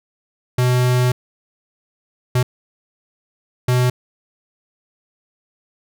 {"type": "tone bursts at uneven times", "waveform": "square", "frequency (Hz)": 125.1, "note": "B2", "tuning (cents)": 23, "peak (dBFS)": -14, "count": 3, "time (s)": [[0.58, 1.12], [2.35, 2.43], [3.68, 3.9]], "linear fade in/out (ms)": 5, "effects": []}